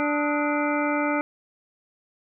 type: harmonic tone with a mistuned harmonic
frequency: 293.7 Hz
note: D4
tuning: in tune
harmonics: 1 / 2 / 3 / 4 / 5 / 7 / 8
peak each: -25 / -28 / -30 / -31 / -32 / -33 / -34 dBFS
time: 0-1.21 s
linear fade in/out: 0 ms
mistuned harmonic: 4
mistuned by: +120 cents
effects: none